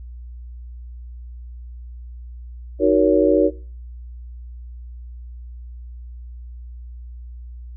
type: chord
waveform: sine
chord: D# minor seventh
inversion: none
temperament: just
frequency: 311.1 / 373.4 / 466.7 / 560 Hz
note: D#4 / F#4 / A#4 / C#5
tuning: 0 / +16 / +2 / +18 cents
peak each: -18 dBFS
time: 2.79-3.51 s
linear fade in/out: 50 ms
effects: noise-tail reverb RT60 0.4 s tail -21 dB re dry + added 60 Hz sine -33 dBFS peak until 7.76 s